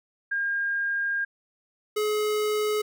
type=tone pair in turn; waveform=sine / square; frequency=1613 / 424 Hz; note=G6 / G#4; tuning=+49 / +36 cents; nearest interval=octave + major seventh; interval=2313 cents; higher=first; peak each=-24 / -24 dBFS; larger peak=neither; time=0.31-1.25 / 1.96-2.82 s; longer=first; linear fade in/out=10 ms; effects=none